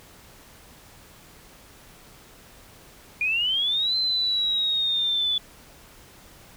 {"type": "linear two-way sweep", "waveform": "sine", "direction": "up then down", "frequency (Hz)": [2400, 4095, 3453], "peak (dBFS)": -21, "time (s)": [3.21, 5.38], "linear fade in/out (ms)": 2, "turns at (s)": 3.96, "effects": ["pink hiss -50 dBFS RMS until 6.56 s"]}